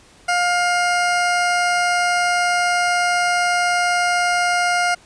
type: tone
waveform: 20% pulse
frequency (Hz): 708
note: F5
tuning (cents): +23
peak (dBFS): -11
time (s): 0.28-4.95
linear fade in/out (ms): 10
effects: pink hiss -49 dBFS RMS until 5.05 s + resampled to 22050 Hz